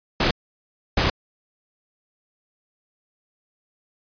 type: noise bursts at uneven times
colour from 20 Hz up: pink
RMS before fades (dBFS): -19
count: 2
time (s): 0.2-0.31 / 0.97-1.1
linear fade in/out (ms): 5
effects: resampled to 11025 Hz